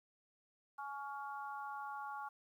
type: harmonic tone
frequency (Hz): 280.4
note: C#4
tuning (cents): +20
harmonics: 3 / 4 / 5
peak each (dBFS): -45 / -47 / -49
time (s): 0.78-2.29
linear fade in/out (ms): 10
effects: 12-bit